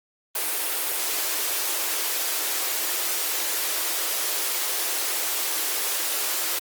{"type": "high-pass noise", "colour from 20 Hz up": "white", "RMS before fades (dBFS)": -26, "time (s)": [0.35, 6.59], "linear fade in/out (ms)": 5, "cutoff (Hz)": 300, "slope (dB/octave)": 96, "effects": ["Opus 32 kbps"]}